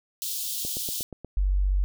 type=high-pass noise; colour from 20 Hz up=white; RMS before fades=-31 dBFS; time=0.22-1.03 s; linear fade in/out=0 ms; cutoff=3100 Hz; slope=48 dB/octave
type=click train; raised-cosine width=2 ms; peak=-24 dBFS; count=6; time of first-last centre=0.65-1.247 s; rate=8.38 Hz
type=tone; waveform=sine; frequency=47.71 Hz; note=G1; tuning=46 cents flat; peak=-20 dBFS; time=1.37-1.84 s; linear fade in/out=0 ms
effects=none